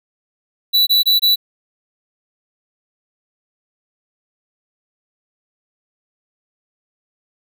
square tone bursts, 3951 Hz, B7, in tune, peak -11 dBFS, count 4, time 0.73-1.359 s, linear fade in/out 20 ms, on 140 ms, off 23 ms, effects none

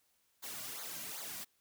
white noise with flanger, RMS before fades -44 dBFS, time 0.42-1.45 s, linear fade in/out 20 ms, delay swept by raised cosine 0.36 to 2.36 ms, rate 2.6 Hz, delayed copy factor -0.75, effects white hiss -75 dBFS RMS until 1.6 s

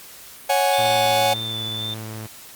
45% pulse chord, C# suspended fourth, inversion none, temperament just, 554.4 / 739.2 / 831.5 Hz, C#5 / F#5 / G#5, 0 / -2 / +2 cents, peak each -21 dBFS, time 0.49-1.34 s, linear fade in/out 10 ms
sine tone with vibrato, 3534 Hz, A7, 7 cents sharp, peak -26 dBFS, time 0.73-1.94 s, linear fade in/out 2 ms, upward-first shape sine, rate 1.9 Hz, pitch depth 20 cents each way
sawtooth tone with pitch glide, 115.2 to 109.24 Hz, A#2 to A2, -20 to -12 cents, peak -27 dBFS, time 0.78-2.27 s, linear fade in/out 10 ms, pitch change -92 cents, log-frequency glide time 0.93-2.05 s
effects white hiss -42 dBFS RMS until 2.55 s + Opus 48 kbps

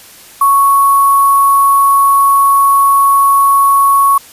sine tone with sample-and-hold, 1108.7 Hz, C#6, in tune, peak -5 dBFS, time 0.41-4.18 s, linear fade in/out 5 ms, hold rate 11025 Hz, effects white hiss -37 dBFS RMS until 4.32 s + resampled to 32000 Hz

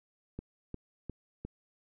click train, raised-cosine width 3 ms, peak -26 dBFS, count 4, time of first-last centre 0.39-1.45 s, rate 2.83 Hz, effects none

